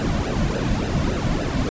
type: noise with flanger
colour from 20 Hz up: brown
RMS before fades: -22 dBFS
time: 0-1.69 s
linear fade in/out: 0 ms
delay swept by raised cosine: 0.88 to 2.48 ms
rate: 3.5 Hz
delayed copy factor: -0.8
effects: resampled to 16000 Hz